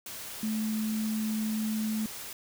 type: tone in noise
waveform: sine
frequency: 217.6 Hz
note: A3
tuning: 19 cents flat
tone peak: -28 dBFS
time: 0.43-2.06 s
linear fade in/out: 2 ms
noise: white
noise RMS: -41 dBFS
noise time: 0.06-2.33 s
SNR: +10 dB
effects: none